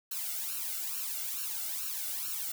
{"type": "noise with flanger", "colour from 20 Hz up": "blue", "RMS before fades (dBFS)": -36, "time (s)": [0.11, 2.52], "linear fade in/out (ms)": 5, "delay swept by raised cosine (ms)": [0.71, 1.44], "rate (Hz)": 2.3, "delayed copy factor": 1, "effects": []}